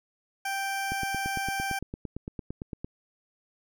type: tone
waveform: 20% pulse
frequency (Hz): 784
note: G5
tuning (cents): 0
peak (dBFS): -24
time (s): 0.45-1.79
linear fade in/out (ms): 5
type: click train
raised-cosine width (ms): 3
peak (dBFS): -22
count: 18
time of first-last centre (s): 0.92-2.845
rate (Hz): 8.83
effects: none